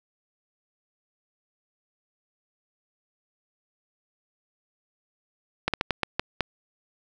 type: slowing click train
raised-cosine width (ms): 0.3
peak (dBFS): -7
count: 7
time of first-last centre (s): 5.68-6.407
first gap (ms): 57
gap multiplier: 1.3
effects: none